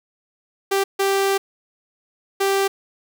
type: tone bursts at uneven times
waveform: sawtooth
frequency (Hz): 392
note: G4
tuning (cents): 0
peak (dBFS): -13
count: 3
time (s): 0.71-0.84 / 0.99-1.38 / 2.4-2.68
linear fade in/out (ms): 10
effects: 8-bit